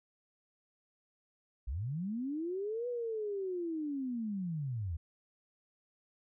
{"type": "linear two-way sweep", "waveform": "sine", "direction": "up then down", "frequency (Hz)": [51.1, 493.9, 74.6], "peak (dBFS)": -34, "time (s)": [1.67, 4.97], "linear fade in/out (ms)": 10, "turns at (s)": 2.88, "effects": []}